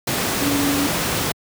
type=tone in noise; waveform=sine; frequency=283.2 Hz; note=C#4; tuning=37 cents sharp; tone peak=-19 dBFS; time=0.41-0.87 s; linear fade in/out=5 ms; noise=pink; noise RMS=-21 dBFS; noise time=0.07-1.32 s; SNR=-1 dB; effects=high-pass 100 Hz 12 dB/octave